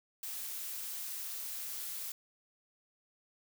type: noise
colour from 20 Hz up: blue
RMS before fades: -41 dBFS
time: 0.23-2.12 s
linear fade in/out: 2 ms
effects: none